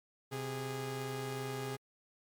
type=tone pair together; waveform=sawtooth; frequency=129.58 / 411.4 Hz; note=C3 / G#4; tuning=-16 / -16 cents; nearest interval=octave + minor sixth; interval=2000 cents; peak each=-36 / -36 dBFS; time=0.31-1.77 s; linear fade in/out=20 ms; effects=MP3 96 kbps